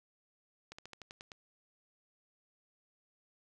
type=slowing click train; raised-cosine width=0.2 ms; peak=-30 dBFS; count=8; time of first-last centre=0.72-1.318 s; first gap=65 ms; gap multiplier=1.09; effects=none